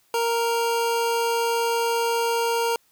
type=tone pair together; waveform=square; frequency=465.2 / 930.4 Hz; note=A#4 / A#5; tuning=-4 / -4 cents; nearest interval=octave; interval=1200 cents; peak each=-24 / -25 dBFS; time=0.14-2.76 s; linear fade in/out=2 ms; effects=white hiss -63 dBFS RMS until 2.91 s